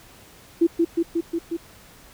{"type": "tone with echo", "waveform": "sine", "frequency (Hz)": 335.6, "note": "E4", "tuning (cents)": 31, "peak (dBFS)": -13, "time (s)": [0.61, 0.67], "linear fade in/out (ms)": 10, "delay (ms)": 180, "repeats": 5, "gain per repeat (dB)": -2, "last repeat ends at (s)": 1.57, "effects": ["pink hiss -49 dBFS RMS until 2.13 s"]}